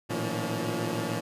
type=tone cluster; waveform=15% pulse; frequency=111 / 117.7 / 160.6 / 177.2 / 284.2 Hz; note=A2 / A#2 / E3 / F3 / C#4; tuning=+16 / +17 / -45 / +25 / +43 cents; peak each=-29 dBFS; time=0.09-1.21 s; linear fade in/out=20 ms; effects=resampled to 32000 Hz